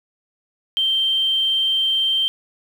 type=tone; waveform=sine; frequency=3139 Hz; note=G7; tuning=2 cents sharp; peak=-16 dBFS; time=0.77-2.28 s; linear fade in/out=0 ms; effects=7-bit